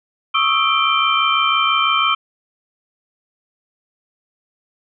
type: tone cluster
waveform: sine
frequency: 1111 / 1257 / 1323 / 2371 / 3114 Hz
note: C#6 / D#6 / E6 / D7 / G7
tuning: +4 / +17 / +6 / +16 / -12 cents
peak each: -20 dBFS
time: 0.34-2.15 s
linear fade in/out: 10 ms
effects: none